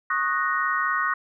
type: chord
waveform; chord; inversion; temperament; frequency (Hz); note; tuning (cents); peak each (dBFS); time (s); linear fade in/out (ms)
sine; D# minor seventh; third; equal with one note detuned; 1100.4 / 1244.5 / 1480 / 1864.7; C#6 / D#6 / F#6 / A#6; -13 / 0 / 0 / 0; -27; 0.1-1.14; 5
effects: none